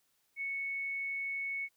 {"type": "tone", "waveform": "sine", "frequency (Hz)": 2212, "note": "C#7", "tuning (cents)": -4, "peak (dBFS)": -34, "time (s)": [0.36, 1.69], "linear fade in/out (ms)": 50, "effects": ["white hiss -75 dBFS RMS until 1.76 s"]}